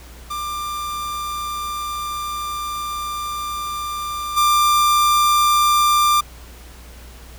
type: tone with level steps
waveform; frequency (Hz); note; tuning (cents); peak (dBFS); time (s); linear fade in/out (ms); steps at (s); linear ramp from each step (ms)
45% pulse; 1189; D6; +21; -24 / -13; 0.3-6.21; 10; 4.36; 20
effects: added 60 Hz sine -39 dBFS peak until 7.38 s + pink hiss -44 dBFS RMS until 7.38 s